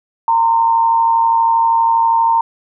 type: tone pair together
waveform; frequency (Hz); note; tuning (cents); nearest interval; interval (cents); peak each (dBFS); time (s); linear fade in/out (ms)
sine; 918.5 / 1031; A#5 / C6; -26 / -26; major second; 200; -10 / -20; 0.28-2.41; 2
effects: none